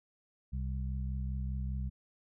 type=harmonic tone; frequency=65 Hz; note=C2; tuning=11 cents flat; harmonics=1 / 2 / 3; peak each=-34 / -40 / -44 dBFS; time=0.52-1.9 s; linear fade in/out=20 ms; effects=none